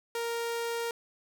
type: tone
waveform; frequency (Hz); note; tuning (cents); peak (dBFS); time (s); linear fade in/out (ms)
sawtooth; 466.2; A#4; 0; -27; 0.15-0.91; 2
effects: none